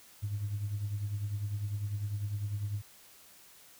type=tone with tremolo; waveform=sine; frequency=102.9 Hz; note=G#2; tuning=16 cents flat; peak=-28 dBFS; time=0.22-2.82 s; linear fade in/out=20 ms; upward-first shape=triangle; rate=10 Hz; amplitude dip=70%; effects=tanh soft clip ceiling -27 dBFS + white hiss -57 dBFS RMS until 3.79 s